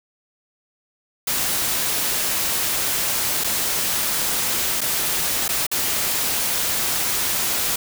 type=noise with dropouts; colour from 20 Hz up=white; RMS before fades=-22 dBFS; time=1.27-7.76 s; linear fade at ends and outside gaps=5 ms; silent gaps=3.439-3.443 / 4.808-4.814 / 5.481-5.489 / 5.667-5.714 s; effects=none